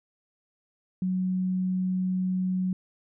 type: tone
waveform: sine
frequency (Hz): 185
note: F#3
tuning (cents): 0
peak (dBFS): -24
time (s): 1.02-2.73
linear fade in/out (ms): 2
effects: none